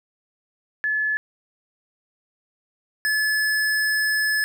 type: tone pair in turn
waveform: sine / square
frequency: 1720 / 1720 Hz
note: A6 / A6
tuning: -40 / -40 cents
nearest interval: unison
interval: 0 cents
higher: neither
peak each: -20 dBFS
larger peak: neither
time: 0.84-1.17 / 3.05-4.44 s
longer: second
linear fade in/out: 0 ms
effects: none